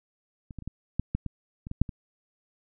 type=clicks; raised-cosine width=5 ms; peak=-29 / -25 / -30 / -21 / -13 / -14 / -20 / -25 / -21 / -7 / -24 dBFS; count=11; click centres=0.508 / 0.587 / 0.623 / 0.676 / 0.996 / 1.15 / 1.263 / 1.669 / 1.714 / 1.816 / 1.892 s; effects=none